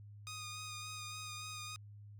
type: tone with vibrato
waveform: 10% pulse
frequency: 1237 Hz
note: D#6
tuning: 10 cents flat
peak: -36 dBFS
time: 0.27-1.76 s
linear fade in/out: 0 ms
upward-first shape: sine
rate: 3.5 Hz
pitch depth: 19 cents each way
effects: added 103 Hz sine -51 dBFS peak until 2.19 s